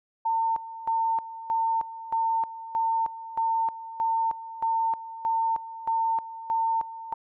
sine tone with tremolo, 904 Hz, A5, 47 cents sharp, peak -22 dBFS, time 0.25-7.14 s, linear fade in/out 10 ms, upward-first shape square, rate 1.6 Hz, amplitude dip 80%, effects none

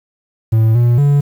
triangle tone with pitch steps, 111.4 / 119.8 / 143.1 Hz, A2 / A#2 / D3, +22 / +48 / -45 cents, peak -6 dBFS, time 0.52-1.21 s, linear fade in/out 10 ms, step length 230 ms, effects 7-bit

